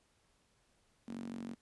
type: tone with high-pass filter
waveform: sawtooth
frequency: 46.25 Hz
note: F#1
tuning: in tune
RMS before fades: -44 dBFS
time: 1.07-1.55 s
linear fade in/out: 20 ms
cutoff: 230 Hz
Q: 6.9
effects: pink hiss -73 dBFS RMS until 1.61 s + resampled to 24000 Hz